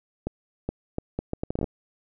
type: accelerating click train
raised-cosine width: 2 ms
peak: -14 dBFS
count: 12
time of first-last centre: 0.27-1.642 s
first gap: 420 ms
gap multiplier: 0.7
effects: none